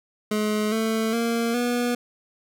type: tone with pitch steps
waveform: 25% pulse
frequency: 212.6 / 222.1 / 232.1 / 242.5 Hz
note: G#3 / A3 / A#3 / B3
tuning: +41 / +16 / -7 / -31 cents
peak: -18 dBFS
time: 0.31-1.95 s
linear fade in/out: 5 ms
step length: 410 ms
effects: none